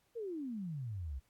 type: exponential sweep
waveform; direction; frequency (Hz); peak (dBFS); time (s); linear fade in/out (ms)
sine; down; 485.1 to 61.74; -38; 0.15-1.2; 20
effects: pink hiss -75 dBFS RMS until 1.29 s + AAC 64 kbps